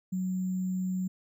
sine tone with sample-and-hold, 185 Hz, F#3, in tune, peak -28 dBFS, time 0.12-1.08 s, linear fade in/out 10 ms, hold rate 7350 Hz, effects none

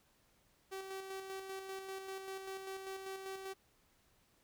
sawtooth tone with tremolo, 384.4 Hz, G4, 34 cents flat, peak -38 dBFS, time 0.71-3.54 s, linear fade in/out 20 ms, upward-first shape square, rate 5.1 Hz, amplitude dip 40%, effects pink hiss -72 dBFS RMS until 4.43 s

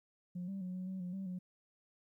sine tone with pitch steps, 178.3 / 194.9 / 182.4 / 184.2 / 188.7 / 178.9 / 192.8 / 181.8 Hz, F3 / G3 / F#3 / F#3 / F#3 / F3 / G3 / F#3, +36 / -10 / -24 / -7 / +34 / +42 / -28 / -30 cents, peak -37 dBFS, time 0.35-1.39 s, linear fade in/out 10 ms, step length 130 ms, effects tanh soft clip ceiling -36 dBFS + 13-bit

